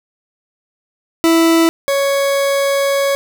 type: tone pair in turn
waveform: 40% pulse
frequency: 329.6 / 555.9 Hz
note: E4 / C#5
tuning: 0 / +5 cents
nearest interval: major sixth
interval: 905 cents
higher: second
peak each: -8 / -12 dBFS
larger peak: first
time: 1.24-1.69 / 1.88-3.15 s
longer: second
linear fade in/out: 0 ms
effects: none